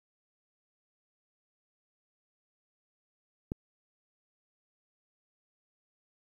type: click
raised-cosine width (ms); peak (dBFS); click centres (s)
3; -20; 3.519
effects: 10-bit